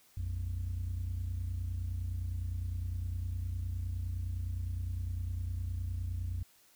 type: tone pair together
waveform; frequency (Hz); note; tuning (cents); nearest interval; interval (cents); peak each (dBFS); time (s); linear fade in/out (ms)
sine; 59.73 / 89.5; A#1 / F2; +43 / +43; perfect fifth; 700; -36 / -33; 0.17-6.43; 5
effects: tanh soft clip ceiling -30 dBFS + white hiss -64 dBFS RMS until 6.75 s